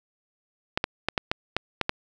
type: clicks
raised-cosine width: 0.3 ms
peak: -7 dBFS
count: 8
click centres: 0.775 / 0.841 / 1.086 / 1.178 / 1.315 / 1.566 / 1.813 / 1.894 s
effects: none